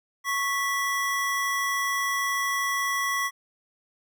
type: tone pair together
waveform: square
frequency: 1105.9 / 1968 Hz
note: C#6 / B6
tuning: -4 / -7 cents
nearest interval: minor seventh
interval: 997 cents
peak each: -28 dBFS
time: 0.24-3.31 s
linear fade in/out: 50 ms
effects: none